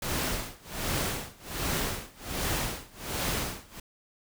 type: noise with tremolo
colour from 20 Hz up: pink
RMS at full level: -29 dBFS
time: 0.02-3.8 s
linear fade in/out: 5 ms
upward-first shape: sine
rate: 1.3 Hz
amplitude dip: 95%
effects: none